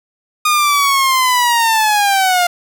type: linear sweep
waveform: sawtooth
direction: down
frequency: 1230 to 698.5 Hz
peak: -7 dBFS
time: 0.45-2.47 s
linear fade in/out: 5 ms
effects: none